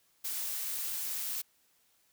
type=noise; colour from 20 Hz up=blue; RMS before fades=-36 dBFS; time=0.24-1.42 s; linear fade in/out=10 ms; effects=white hiss -70 dBFS RMS until 2.12 s